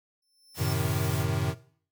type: tone with exponential growth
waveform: sawtooth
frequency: 5330 Hz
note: E8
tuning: 18 cents sharp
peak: -34 dBFS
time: 0.22-0.73 s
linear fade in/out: 5 ms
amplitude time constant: 110 ms
type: noise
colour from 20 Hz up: white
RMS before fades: -40 dBFS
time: 0.54-1.26 s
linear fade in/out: 50 ms
type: chord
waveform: square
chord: F# diminished seventh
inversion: none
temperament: equal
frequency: 92.5 / 110 / 130.81 / 155.56 Hz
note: F#2 / A2 / C3 / Eb3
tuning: 0 / 0 / 0 / 0 cents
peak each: -32 dBFS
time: 0.57-1.55 s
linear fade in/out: 50 ms
effects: noise-tail reverb RT60 0.5 s tail -17 dB re dry